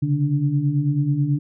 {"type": "tone cluster", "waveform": "sine", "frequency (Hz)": [136.4, 145.6, 292.3], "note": ["C#3", "D3", "D4"], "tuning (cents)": [-28, -15, -8], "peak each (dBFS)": [-24, -19, -25], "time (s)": [0.02, 1.39], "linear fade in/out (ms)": 10, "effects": []}